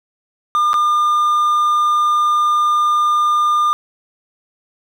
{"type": "tone with dropouts", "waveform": "triangle", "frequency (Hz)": 1205, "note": "D6", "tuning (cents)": 44, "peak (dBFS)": -10, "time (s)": [0.55, 3.73], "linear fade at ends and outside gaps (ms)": 0, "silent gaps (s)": [0.732, 0.741], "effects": []}